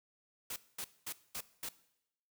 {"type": "noise bursts", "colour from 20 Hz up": "white", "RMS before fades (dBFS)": -41, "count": 5, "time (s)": [0.5, 1.69], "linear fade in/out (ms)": 5, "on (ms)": 62, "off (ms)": 220, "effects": ["noise-tail reverb RT60 0.8 s tail -18 dB re dry"]}